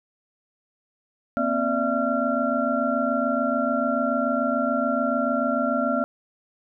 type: tone cluster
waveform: sine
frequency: 238.1 / 265 / 588 / 667 / 1372 Hz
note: A#3 / C4 / D5 / E5 / F6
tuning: +37 / +22 / +2 / +20 / -31 cents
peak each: -27 dBFS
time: 1.37-6.04 s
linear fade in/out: 0 ms
effects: none